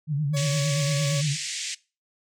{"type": "tone with vibrato", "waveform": "sine", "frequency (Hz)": 146.83, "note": "D3", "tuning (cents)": 0, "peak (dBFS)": -22, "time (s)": [0.07, 1.37], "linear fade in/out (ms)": 50, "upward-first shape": "sine", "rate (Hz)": 8.7, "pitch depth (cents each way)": 99}
{"type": "tone", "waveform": "40% pulse", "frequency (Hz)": 563, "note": "C#5", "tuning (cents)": 27, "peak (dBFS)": -30, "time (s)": [0.33, 1.22], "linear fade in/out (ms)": 20}
{"type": "band-pass noise", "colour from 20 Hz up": "white", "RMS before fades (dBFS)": -32, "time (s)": [0.36, 1.75], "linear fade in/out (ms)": 10, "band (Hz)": [1900, 8100], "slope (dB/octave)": 48}
{"effects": ["noise-tail reverb RT60 0.3 s tail -21 dB re dry"]}